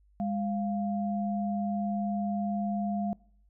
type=tone pair together; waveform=sine; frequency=204.4 / 697 Hz; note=G#3 / F5; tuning=-27 / -4 cents; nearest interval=octave + major sixth; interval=2123 cents; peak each=-29 / -34 dBFS; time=0.2-3.13 s; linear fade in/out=0 ms; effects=noise-tail reverb RT60 0.6 s tail -24 dB re dry + added 50 Hz sine -60 dBFS peak until 3.49 s